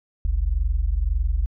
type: tone pair together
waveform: sine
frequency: 46.14 / 68 Hz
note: F#1 / C#2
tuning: -4 / -33 cents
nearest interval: perfect fifth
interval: 671 cents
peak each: -20 / -22 dBFS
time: 0.25-1.46 s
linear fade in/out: 0 ms
effects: tanh soft clip ceiling -12 dBFS